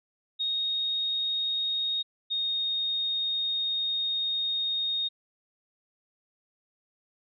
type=tone pair in turn; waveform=sine; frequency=3729 / 3709 Hz; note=A#7 / A#7; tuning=0 / -9 cents; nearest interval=unison; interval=9 cents; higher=first; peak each=-26 dBFS; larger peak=neither; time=0.39-2.03 / 2.3-5.09 s; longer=second; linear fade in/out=20 ms; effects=none